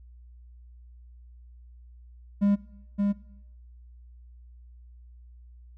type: tone with echo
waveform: triangle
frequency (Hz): 202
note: G#3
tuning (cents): -48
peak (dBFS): -17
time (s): 2.41-2.56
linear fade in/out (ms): 20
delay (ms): 570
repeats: 1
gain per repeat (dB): -3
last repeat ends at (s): 3.13
effects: noise-tail reverb RT60 0.9 s tail -21 dB re dry + added 60 Hz sine -47 dBFS peak until 5.77 s